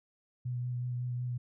sine tone with vibrato, 123.47 Hz, B2, in tune, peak -32 dBFS, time 0.45-1.38 s, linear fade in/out 10 ms, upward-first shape sine, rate 5.4 Hz, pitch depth 16 cents each way, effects none

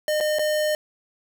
square tone with dropouts, 609 Hz, D#5, 37 cents flat, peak -21 dBFS, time 0.08-0.75 s, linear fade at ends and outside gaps 1 ms, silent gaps 0.203-0.208 / 0.386-0.393 s, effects none

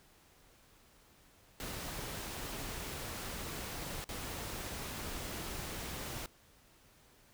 pink noise with dropouts, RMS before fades -42 dBFS, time 1.6-6.26 s, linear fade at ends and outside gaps 1 ms, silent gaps 4.042-4.09 s, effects pink hiss -64 dBFS RMS until 7.33 s

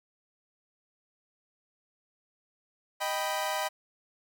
sawtooth chord, Eb augmented, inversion none, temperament equal, 622.3 / 784 / 987.8 Hz, Eb5 / G5 / B5, 0 / 0 / 0 cents, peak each -30 dBFS, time 3-3.69 s, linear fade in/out 20 ms, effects none

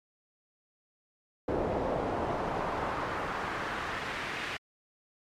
brown noise with band-pass filter sweep, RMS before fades -33 dBFS, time 1.48-4.57 s, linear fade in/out 5 ms, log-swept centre 540 to 2300 Hz, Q 1.3, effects MP3 64 kbps

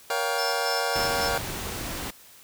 25% pulse chord, G half-diminished seventh, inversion first, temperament just, 470.4 / 564.5 / 705.6 / 784 Hz, Bb4 / Db5 / F5 / G5, +16 / +31 / +18 / 0 cents, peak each -27 dBFS, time 0.1-1.38 s, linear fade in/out 2 ms
triangle tone with tremolo, 5290 Hz, E8, 5 cents sharp, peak -28 dBFS, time 0.38-1.29 s, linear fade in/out 10 ms, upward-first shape square, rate 3.6 Hz, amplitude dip 60%
pink noise, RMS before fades -33 dBFS, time 0.95-2.11 s, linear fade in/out 10 ms
effects white hiss -51 dBFS RMS until 2.43 s

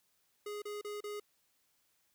square tone bursts, 415.3 Hz, G#4, in tune, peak -40 dBFS, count 4, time 0.46-1.199 s, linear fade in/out 5 ms, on 160 ms, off 33 ms, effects white hiss -75 dBFS RMS until 2.14 s

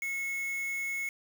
triangle tone with quantisation, 2185 Hz, C#7, 26 cents flat, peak -30 dBFS, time 0.02-1.09 s, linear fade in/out 2 ms, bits 7, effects none

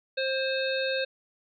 harmonic tone with a mistuned harmonic, 530 Hz, C5, 22 cents sharp, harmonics 1 / 3 / 5 / 7 / 8, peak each -28 / -33 / -35 / -36 / -37 dBFS, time 0.17-1.05 s, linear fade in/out 10 ms, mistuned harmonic 5, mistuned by -31 cents, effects none

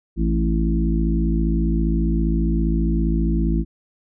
harmonic tone with a mistuned harmonic, 55 Hz, A1, in tune, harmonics 1 / 3 / 4 / 5 / 6, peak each -19 / -23 / -25 / -30 / -26 dBFS, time 0.16-3.65 s, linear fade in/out 50 ms, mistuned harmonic 5, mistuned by -15 cents, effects none

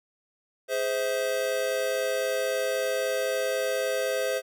square chord, Ab augmented, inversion none, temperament just, 415.3 / 519.1 / 648.9 Hz, Ab4 / C5 / E5, 0 / -14 / -27 cents, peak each -34 / -28 / -32 dBFS, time 0.68-4.42 s, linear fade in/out 50 ms, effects none

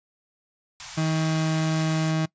white band-stop noise, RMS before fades -36 dBFS, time 0.8-2.11 s, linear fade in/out 0 ms, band 160 to 690 Hz, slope 48 dB/octave
35% pulse tone, 158.7 Hz, D#3, 35 cents sharp, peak -20 dBFS, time 0.97-2.26 s, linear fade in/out 10 ms
effects noise-tail reverb RT60 0.1 s tail -22 dB re dry + resampled to 16000 Hz

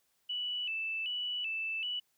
sine tone with vibrato, 2794 Hz, F7, in tune, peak -33 dBFS, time 0.29-2 s, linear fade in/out 10 ms, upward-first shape square, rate 1.3 Hz, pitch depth 97 cents each way, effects white hiss -75 dBFS RMS until 2.17 s

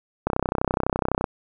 click train, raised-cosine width 1 ms, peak -7 dBFS, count 32, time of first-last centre 0.27-1.242 s, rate 31.9 Hz, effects none

